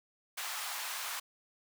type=high-pass noise; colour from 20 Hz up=pink; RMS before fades=-39 dBFS; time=0.37-1.2 s; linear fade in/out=10 ms; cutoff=850 Hz; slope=24 dB/octave; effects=none